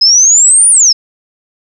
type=exponential two-way sweep; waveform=sine; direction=up then down; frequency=5060 to 9710 to 5060 Hz; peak=-3 dBFS; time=0.01-0.93 s; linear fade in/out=10 ms; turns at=0.7 s; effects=none